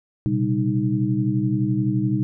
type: tone cluster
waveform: sine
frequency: 121.2 / 132.9 / 197.6 / 310.4 Hz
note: B2 / C3 / G3 / D#4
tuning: -32 / +27 / +14 / -4 cents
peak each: -24 dBFS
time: 0.26-2.23 s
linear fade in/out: 0 ms
effects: none